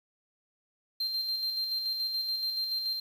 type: tone with tremolo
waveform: triangle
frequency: 4162 Hz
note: C8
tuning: 10 cents flat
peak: -27 dBFS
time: 1-3 s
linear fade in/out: 5 ms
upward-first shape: square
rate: 7 Hz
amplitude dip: 35%
effects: 9-bit